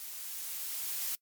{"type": "noise with level ramp", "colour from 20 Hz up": "blue", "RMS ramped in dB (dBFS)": [-43, -34], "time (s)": [0, 1.15], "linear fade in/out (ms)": 0, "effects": ["noise-tail reverb RT60 0.1 s tail -23 dB re dry", "MP3 96 kbps"]}